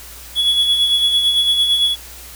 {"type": "tone with tremolo", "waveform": "triangle", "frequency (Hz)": 3377, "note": "G#7", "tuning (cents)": 28, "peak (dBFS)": -9, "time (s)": [0.35, 1.96], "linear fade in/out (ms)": 50, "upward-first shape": "sine", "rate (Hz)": 8.9, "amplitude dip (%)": 45, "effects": ["added 60 Hz sine -40 dBFS peak until 2.35 s", "white hiss -37 dBFS RMS until 2.35 s"]}